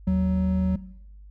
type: tone pair together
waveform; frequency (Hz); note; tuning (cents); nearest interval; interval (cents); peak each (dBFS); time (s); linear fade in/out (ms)
triangle; 77.78 / 186.82; D#2 / F#3; 0 / +17; octave + minor third; 1517; -24 / -18; 0.07-0.76; 5
effects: noise-tail reverb RT60 0.8 s tail -19 dB re dry + added 50 Hz sine -43 dBFS peak until 1.3 s